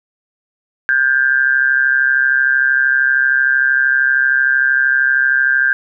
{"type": "tone with amplitude modulation", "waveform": "sine", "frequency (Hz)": 1587, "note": "G6", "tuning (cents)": 21, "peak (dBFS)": -7, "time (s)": [0.89, 5.73], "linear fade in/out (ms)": 0, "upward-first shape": "sine", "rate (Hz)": 133, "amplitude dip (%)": 75, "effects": []}